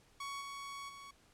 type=tone with level steps; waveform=sawtooth; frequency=1117 Hz; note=C#6; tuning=13 cents sharp; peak=-37 / -40 / -46 dBFS; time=0.2-1.11 s; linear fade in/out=5 ms; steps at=0.4 / 0.88 s; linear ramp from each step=20 ms; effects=pink hiss -67 dBFS RMS until 1.33 s + low-pass 10000 Hz 12 dB/octave